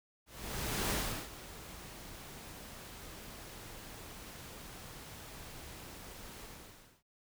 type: noise with ADSR envelope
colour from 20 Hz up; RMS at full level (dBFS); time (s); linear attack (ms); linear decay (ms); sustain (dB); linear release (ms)
pink; -33; 0.26-7.03; 650; 370; -16; 610
effects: none